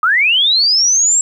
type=linear sweep; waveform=sine; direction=up; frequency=1209 to 7670 Hz; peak=-9 dBFS; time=0.03-1.21 s; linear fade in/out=2 ms; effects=8-bit